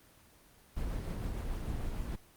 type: noise with tremolo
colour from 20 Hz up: brown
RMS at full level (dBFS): -35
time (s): 0.76-2.16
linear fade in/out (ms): 10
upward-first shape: sine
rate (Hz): 6.7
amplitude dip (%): 25
effects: pink hiss -61 dBFS RMS until 2.36 s + Opus 24 kbps